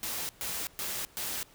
white noise bursts, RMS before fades -35 dBFS, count 4, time 0.03-1.43 s, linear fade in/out 0 ms, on 260 ms, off 120 ms, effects pink hiss -58 dBFS RMS until 1.54 s

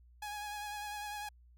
sawtooth tone with vibrato, 832 Hz, G#5, 3 cents sharp, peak -36 dBFS, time 0.22-1.29 s, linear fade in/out 5 ms, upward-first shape sine, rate 10 Hz, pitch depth 26 cents each way, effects added 60 Hz sine -58 dBFS peak until 1.57 s

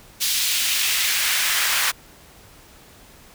pink noise with high-pass filter sweep, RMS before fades -21 dBFS, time 0.2-1.92 s, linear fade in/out 20 ms, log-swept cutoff 3700 to 1400 Hz, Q 1.2, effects pink hiss -48 dBFS RMS until 3.34 s

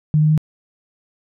sine tone with pitch steps, 152.4 / 153.64 / 154.88 Hz, D#3 / D#3 / D#3, -36 / -22 / -8 cents, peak -11 dBFS, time 0.14-0.377 s, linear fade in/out 0 ms, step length 79 ms, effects none

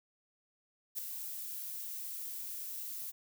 violet noise with ADSR envelope, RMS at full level -35 dBFS, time 0.95-3.12 s, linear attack 30 ms, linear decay 10 ms, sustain -7 dB, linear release 24 ms, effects none

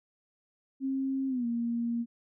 sine tone with pitch glide, 268 to 234.7 Hz, C4 to A#3, +42 to +12 cents, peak -28 dBFS, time 0.8-2.06 s, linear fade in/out 50 ms, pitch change -230 cents, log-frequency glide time 1.28-1.46 s, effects none

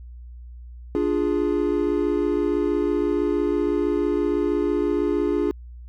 triangle chord, D diminished, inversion none, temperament equal, 293.7 / 349.2 / 415.3 Hz, D4 / F4 / Ab4, 0 / 0 / 0 cents, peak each -22 dBFS, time 0.95-5.51 s, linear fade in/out 0 ms, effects added 60 Hz sine -37 dBFS peak until 5.88 s

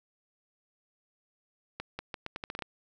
accelerating click train, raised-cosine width 0.3 ms, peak -20 dBFS, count 10, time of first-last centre 1.8-2.622 s, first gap 190 ms, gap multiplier 0.8, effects none

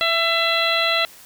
harmonic tone with a mistuned harmonic, 670 Hz, E5, 28 cents sharp, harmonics 1 / 2 / 3 / 4 / 5 / 6, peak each -24 / -24 / -24 / -24 / -24 / -24 dBFS, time 0.01-1.05 s, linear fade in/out 0 ms, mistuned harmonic 1, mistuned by -17 cents, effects white hiss -45 dBFS RMS until 1.25 s

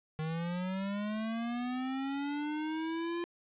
square linear sweep, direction up, 154.9 to 346.6 Hz, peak -34 dBFS, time 0.19-3.24 s, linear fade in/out 0 ms, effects resampled to 8000 Hz + 10-bit

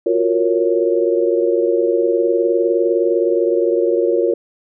sine chord, Gb major seventh, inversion third, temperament equal with one note detuned, 350.4 / 370 / 466.2 / 554.4 Hz, F4 / Gb4 / Bb4 / Db5, +6 / 0 / 0 / 0 cents, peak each -17 / -22 / -17 / -20 dBFS, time 0.06-4.34 s, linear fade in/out 5 ms, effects none

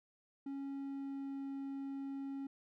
triangle tone with pitch glide, 275.9 to 274.2 Hz, C#4 to C#4, -8 to -19 cents, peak -38 dBFS, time 0.46-2.47 s, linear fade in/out 5 ms, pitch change -11 cents, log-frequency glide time 0.69-1.48 s, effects none

